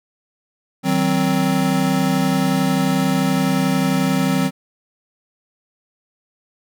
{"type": "chord", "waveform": "square", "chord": "C diminished", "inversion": "first", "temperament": "just", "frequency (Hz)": [156.98, 188.37, 261.6], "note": ["Eb3", "Gb3", "C4"], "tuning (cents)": [16, 31, 0], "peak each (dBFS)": [-23, -20, -20], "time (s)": [0.83, 4.51], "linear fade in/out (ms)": 50, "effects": []}